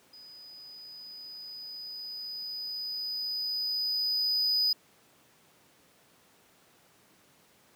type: tone with level ramp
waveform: triangle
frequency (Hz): 4978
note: D#8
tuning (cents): 0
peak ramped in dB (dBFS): -47 to -22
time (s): 0.13-4.73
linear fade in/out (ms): 5
effects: pink hiss -62 dBFS RMS until 7.75 s + high-pass 150 Hz 12 dB/octave